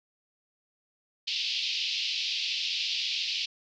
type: band-pass noise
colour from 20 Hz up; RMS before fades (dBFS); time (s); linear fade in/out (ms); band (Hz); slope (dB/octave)
pink; -31; 1.27-3.46; 10; 2600 to 5100; 48
effects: none